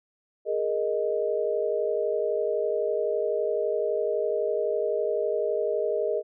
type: chord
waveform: sine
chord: Ab suspended second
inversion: none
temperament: just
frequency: 415.3 / 467.2 / 623 Hz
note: Ab4 / Bb4 / Eb5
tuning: 0 / +4 / +2 cents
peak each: -28 dBFS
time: 0.45-6.23 s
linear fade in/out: 50 ms
effects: none